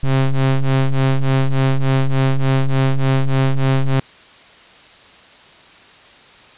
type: ring-modulated tone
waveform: square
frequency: 66.6 Hz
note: C2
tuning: 31 cents sharp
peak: -10 dBFS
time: 0.03-4 s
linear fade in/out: 5 ms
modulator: 68.3 Hz
effects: white hiss -44 dBFS RMS until 6.57 s + resampled to 8000 Hz